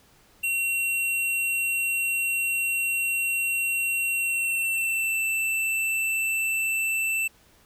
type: tone with pitch glide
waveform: square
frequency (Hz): 2736 to 2666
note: F7 to E7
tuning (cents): -36 to +19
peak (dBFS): -24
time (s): 0.43-7.28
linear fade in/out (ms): 10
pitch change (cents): -45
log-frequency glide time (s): 4.14-5.24
effects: pink hiss -58 dBFS RMS until 7.65 s